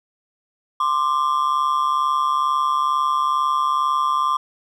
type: ring-modulated tone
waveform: triangle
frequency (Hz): 1114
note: C#6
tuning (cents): +8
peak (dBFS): -12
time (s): 0.8-4.37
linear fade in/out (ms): 5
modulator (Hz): 71.1
effects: none